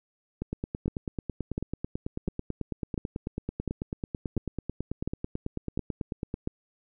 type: two click trains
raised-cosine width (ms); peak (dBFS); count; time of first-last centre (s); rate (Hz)
3; -18 / -16; 55 / 9; 0.42-6.341 / 0.88-6.474; 9.12 / 1.43
effects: none